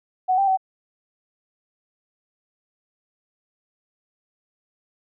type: tone with pitch steps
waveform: sine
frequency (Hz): 743 / 787 / 760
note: F#5 / G5 / F#5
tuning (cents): +7 / +7 / +46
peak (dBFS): -16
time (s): 0.28-0.574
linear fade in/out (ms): 20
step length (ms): 98
effects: none